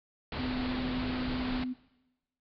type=low-pass noise; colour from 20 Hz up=pink; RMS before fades=-37 dBFS; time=0.32-1.64 s; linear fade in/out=2 ms; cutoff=4700 Hz; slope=96 dB/octave
type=tone; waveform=sine; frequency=253.1 Hz; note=B3; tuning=43 cents sharp; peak=-32 dBFS; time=0.38-1.74 s; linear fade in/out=20 ms
effects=noise-tail reverb RT60 1.0 s tail -19 dB re dry